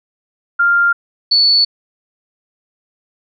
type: tone pair in turn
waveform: sine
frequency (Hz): 1396.9 / 4448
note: F6 / C#8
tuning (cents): 0 / +5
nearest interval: octave + minor sixth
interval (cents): 2005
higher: second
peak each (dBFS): -9 / -8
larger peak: second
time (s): 0.59-0.93 / 1.31-1.65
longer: neither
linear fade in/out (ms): 10
effects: none